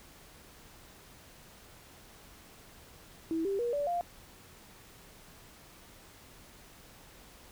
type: tone with pitch steps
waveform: sine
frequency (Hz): 325.7 / 394.1 / 476.9 / 577 / 698.2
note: E4 / G4 / A#4 / D5 / F5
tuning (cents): -21 / +9 / +39 / -31 / -1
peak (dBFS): -29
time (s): 3.31-4.01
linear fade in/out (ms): 0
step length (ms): 140
effects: pink hiss -55 dBFS RMS until 7.51 s